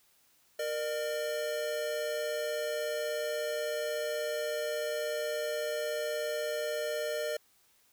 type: tone pair together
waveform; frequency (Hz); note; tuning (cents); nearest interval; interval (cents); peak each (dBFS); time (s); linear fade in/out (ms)
square; 466.9 / 603.3; A#4 / D5; +3 / +46; major third; 443; -37 / -34; 0.59-7.37; 5
effects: white hiss -67 dBFS RMS until 7.92 s